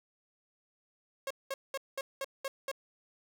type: tone bursts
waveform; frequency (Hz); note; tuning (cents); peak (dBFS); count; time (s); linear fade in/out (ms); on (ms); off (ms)
sawtooth; 543; C#5; -36; -30; 7; 1.27-2.715; 2; 35; 200
effects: none